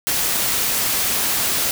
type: noise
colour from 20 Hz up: white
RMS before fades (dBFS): -20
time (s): 0.07-1.71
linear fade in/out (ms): 0
effects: none